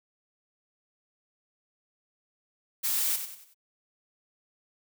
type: noise with echo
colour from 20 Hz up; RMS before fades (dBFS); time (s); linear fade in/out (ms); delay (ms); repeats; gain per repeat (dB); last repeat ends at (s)
blue; -28; 2.83-3.17; 20; 94; 4; -8; 3.546
effects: none